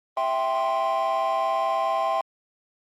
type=chord; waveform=triangle; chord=C major; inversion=first; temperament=equal; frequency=659.3 / 784 / 1046.5 Hz; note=E5 / G5 / C6; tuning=0 / 0 / 0 cents; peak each=-23 dBFS; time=0.17-2.21 s; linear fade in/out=2 ms; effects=tanh soft clip ceiling -16 dBFS + Opus 32 kbps